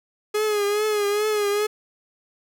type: tone with vibrato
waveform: 45% pulse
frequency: 417.7 Hz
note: G#4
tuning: 10 cents sharp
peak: -20 dBFS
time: 0.34-1.67 s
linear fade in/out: 10 ms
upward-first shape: triangle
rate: 2.4 Hz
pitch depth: 63 cents each way
effects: 10-bit